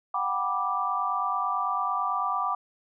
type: chord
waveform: sine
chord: G major seventh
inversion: third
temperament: just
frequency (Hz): 735 / 784 / 980 / 1176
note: F#5 / G5 / B5 / D6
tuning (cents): -12 / 0 / -14 / +2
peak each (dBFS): -33 / -33 / -32 / -27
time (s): 0.14-2.55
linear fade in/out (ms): 5
effects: none